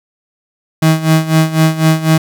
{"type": "tone with tremolo", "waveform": "35% pulse", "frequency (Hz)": 159.2, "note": "D#3", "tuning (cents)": 40, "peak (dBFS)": -4, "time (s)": [0.82, 2.18], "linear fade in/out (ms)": 5, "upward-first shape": "sine", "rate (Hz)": 4, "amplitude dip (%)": 80, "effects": []}